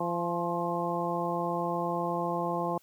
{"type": "harmonic tone with a mistuned harmonic", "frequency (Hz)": 171.9, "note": "F3", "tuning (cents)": -27, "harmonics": [1, 2, 3, 4, 5, 6], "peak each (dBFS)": [-35, -35, -35, -35, -35, -35], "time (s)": [0, 2.78], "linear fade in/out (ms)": 5, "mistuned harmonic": 6, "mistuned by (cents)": 44, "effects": ["white hiss -64 dBFS RMS until 2.82 s", "high-pass 100 Hz 12 dB/octave"]}